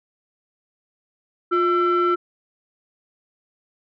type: tone pair together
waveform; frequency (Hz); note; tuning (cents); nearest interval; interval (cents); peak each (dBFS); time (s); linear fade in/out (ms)
sine; 352.9 / 1341.6; F4 / E6; +18 / +30; octave + major seventh; 2312; -17; 1.51-2.16; 20
effects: tanh soft clip ceiling -13 dBFS